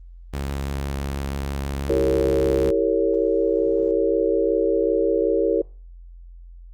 sawtooth tone with vibrato, 69.3 Hz, C#2, in tune, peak -21 dBFS, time 0.33-2.71 s, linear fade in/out 10 ms, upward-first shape square, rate 6.1 Hz, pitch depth 13 cents each way
sine chord, E diminished seventh, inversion none, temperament equal with one note detuned, 329.6 / 392 / 457.4 / 554.4 Hz, E4 / G4 / Bb4 / Db5, 0 / 0 / -33 / 0 cents, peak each -24 / -23 / -21 / -24 dBFS, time 1.89-5.62 s, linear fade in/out 5 ms
effects added 43 Hz sine -39 dBFS peak until 6.73 s + Opus 32 kbps

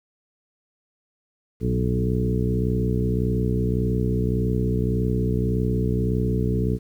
harmonic tone with a mistuned harmonic, 61.74 Hz, B1, in tune, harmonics 1 / 2 / 3 / 4 / 5 / 6 / 7, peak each -26 / -24 / -26 / -30 / -33 / -33 / -29 dBFS, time 1.6-6.79 s, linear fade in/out 50 ms, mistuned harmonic 2, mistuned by -53 cents, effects 9-bit

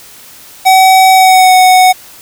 square tone with pitch glide, 757 to 741 Hz, F#5 to F#5, +39 to +2 cents, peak -3 dBFS, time 0.65-1.93 s, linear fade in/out 20 ms, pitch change -37 cents, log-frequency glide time 1.12-1.53 s, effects white hiss -35 dBFS RMS until 2.21 s

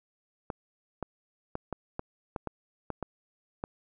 clicks, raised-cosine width 1 ms, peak -19 dBFS, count 10, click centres 0.502 / 1.027 / 1.554 / 1.727 / 1.994 / 2.362 / 2.473 / 2.903 / 3.027 / 3.639 s, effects none

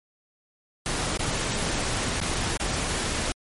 pink noise with dropouts, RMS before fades -27 dBFS, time 0.86-3.32 s, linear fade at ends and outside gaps 0 ms, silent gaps 1.173-1.193 / 2.202-2.213 / 2.571-2.599 s, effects MP3 48 kbps

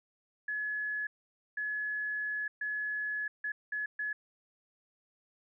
sine tone bursts at uneven times, 1700 Hz, G#6, 40 cents sharp, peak -32 dBFS, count 6, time 0.48-1.07 / 1.57-2.48 / 2.61-3.28 / 3.44-3.52 / 3.72-3.86 / 3.99-4.13 s, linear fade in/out 5 ms, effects none

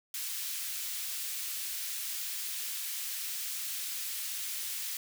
white high-pass noise, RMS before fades -37 dBFS, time 0.14-4.97 s, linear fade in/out 2 ms, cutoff 2200 Hz, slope 12 dB/octave, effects none

